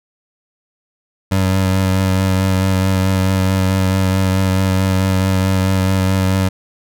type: tone with vibrato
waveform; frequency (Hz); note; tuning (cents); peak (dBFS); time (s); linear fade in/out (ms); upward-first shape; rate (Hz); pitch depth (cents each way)
25% pulse; 94.7; F#2; +41; -9; 1.31-6.49; 10; sine; 4.6; 20
effects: none